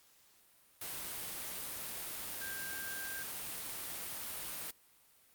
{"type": "tone in noise", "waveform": "sine", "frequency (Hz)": 1586, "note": "G6", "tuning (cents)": 20, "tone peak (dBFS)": -43, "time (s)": [2.41, 3.23], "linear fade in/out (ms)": 5, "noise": "white", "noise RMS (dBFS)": -42, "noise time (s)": [0.81, 4.71], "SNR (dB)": -4, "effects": ["white hiss -66 dBFS RMS until 5.34 s", "Opus 48 kbps"]}